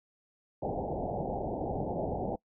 white low-pass noise, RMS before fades -34 dBFS, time 0.62-2.36 s, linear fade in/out 5 ms, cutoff 840 Hz, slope 96 dB/octave, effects noise-tail reverb RT60 0.1 s tail -23 dB re dry

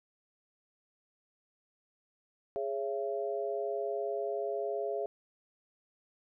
sine chord, C# minor, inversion second, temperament equal with one note detuned, 415.3 / 554.4 / 674.3 Hz, G#4 / C#5 / E5, 0 / 0 / +39 cents, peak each -35 / -38 / -36 dBFS, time 2.56-5.06 s, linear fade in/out 0 ms, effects none

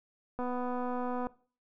click train, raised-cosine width 1 ms, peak -23 dBFS, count 219, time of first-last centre 0.39-1.269 s, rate 248 Hz, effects noise-tail reverb RT60 0.4 s tail -19 dB re dry

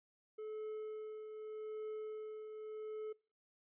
triangle tone with tremolo, 431.5 Hz, A4, 34 cents flat, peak -39 dBFS, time 0.38-3.13 s, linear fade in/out 10 ms, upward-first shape triangle, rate 0.83 Hz, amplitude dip 50%, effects noise-tail reverb RT60 0.4 s tail -25 dB re dry + resampled to 8000 Hz

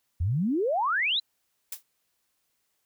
sine exponential sweep, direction up, 77 to 4139 Hz, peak -23 dBFS, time 0.2-1.2 s, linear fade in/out 10 ms
blue noise with exponential decay, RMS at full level -30 dBFS, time 1.72-1.83 s, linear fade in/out 5 ms, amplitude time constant 23 ms
effects white hiss -75 dBFS RMS until 2.85 s

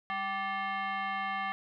sine tone with frequency modulation, 198.2 Hz, G3, 19 cents sharp, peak -31 dBFS, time 0.1-1.52 s, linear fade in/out 0 ms, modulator 973 Hz, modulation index 2.1, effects none

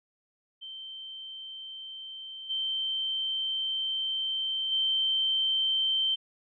sine tone with level steps, 3115 Hz, G7, 12 cents flat, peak -39 / -28 / -24 dBFS, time 0.61-6.16 s, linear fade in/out 20 ms, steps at 2.49 / 4.71 s, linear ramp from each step 20 ms, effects none

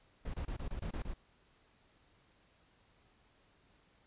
brown noise bursts, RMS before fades -39 dBFS, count 8, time 0.25-1.137 s, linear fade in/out 5 ms, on 89 ms, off 25 ms, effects pink hiss -69 dBFS RMS until 4.06 s + resampled to 8000 Hz

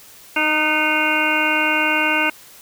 harmonic tone with a mistuned harmonic, 308.2 Hz, D#4, 16 cents flat, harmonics 1 / 2 / 3 / 4 / 5 / 7 / 8 / 9, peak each -25 / -27 / -24 / -28 / -22 / -22 / -24 / -22 dBFS, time 0.36-2.3 s, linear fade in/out 5 ms, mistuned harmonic 5, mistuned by -27 cents, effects white hiss -44 dBFS RMS until 2.61 s

